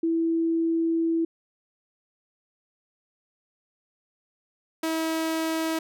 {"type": "tone pair in turn", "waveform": ["sine", "sawtooth"], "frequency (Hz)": [329.6, 322.3], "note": ["E4", "E4"], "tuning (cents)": [0, -39], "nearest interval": "unison", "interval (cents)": 39, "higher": "first", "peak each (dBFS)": -21, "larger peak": "neither", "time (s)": [[0.03, 1.25], [4.83, 5.79]], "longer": "first", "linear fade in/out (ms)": 5, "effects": []}